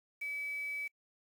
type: tone with quantisation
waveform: sine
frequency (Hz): 2290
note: D7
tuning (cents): -44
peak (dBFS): -36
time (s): 0.21-0.88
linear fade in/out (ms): 10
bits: 9
effects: noise-tail reverb RT60 0.1 s tail -26 dB re dry